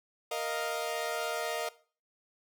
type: chord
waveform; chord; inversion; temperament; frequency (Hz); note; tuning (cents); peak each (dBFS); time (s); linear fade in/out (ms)
sawtooth; Bb suspended fourth; none; equal; 466.2 / 622.3 / 698.5; Bb4 / Eb5 / F5; 0 / 0 / 0; -33 / -32 / -33; 0.31-1.69; 5
effects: noise-tail reverb RT60 0.4 s tail -18 dB re dry